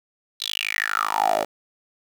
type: tone with high-pass filter sweep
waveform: 10% pulse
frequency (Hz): 52.6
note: G#1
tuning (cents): +23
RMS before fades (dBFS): -24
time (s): 0.4-1.45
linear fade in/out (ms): 10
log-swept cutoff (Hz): 4000 to 530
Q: 8.6
effects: 8-bit